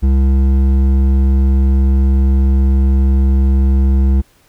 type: tone with hard clipping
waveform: sine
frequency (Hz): 66.9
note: C2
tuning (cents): +39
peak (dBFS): -10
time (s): 0.02-4.22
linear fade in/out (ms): 20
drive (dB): 9
effects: pink hiss -52 dBFS RMS until 4.48 s